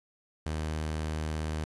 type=tone with vibrato; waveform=sawtooth; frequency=77.78 Hz; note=D#2; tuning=in tune; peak=-27 dBFS; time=0.46-1.64 s; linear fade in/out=0 ms; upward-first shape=square; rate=17 Hz; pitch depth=9 cents each way; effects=resampled to 24000 Hz + 9-bit